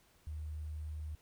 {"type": "tone with sample-and-hold", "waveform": "sine", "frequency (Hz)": 76.7, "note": "D#2", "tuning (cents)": -24, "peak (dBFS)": -39, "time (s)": [0.27, 1.15], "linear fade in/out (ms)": 0, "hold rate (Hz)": 8820, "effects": ["pink hiss -68 dBFS RMS until 1.21 s"]}